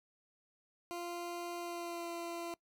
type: tone with pitch glide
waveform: 20% pulse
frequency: 346.8 to 340.6 Hz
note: F4 to F4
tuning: -12 to -43 cents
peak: -35 dBFS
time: 0.91-2.54 s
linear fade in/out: 0 ms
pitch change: -31 cents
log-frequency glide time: 1.58-2.09 s
effects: noise-tail reverb RT60 0.1 s tail -22 dB re dry